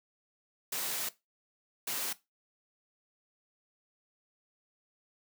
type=noise bursts at uneven times; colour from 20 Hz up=white; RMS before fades=-35 dBFS; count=2; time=0.72-1.09 / 1.87-2.13 s; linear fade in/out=5 ms; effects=noise-tail reverb RT60 0.2 s tail -17 dB re dry + high-pass 200 Hz 12 dB/octave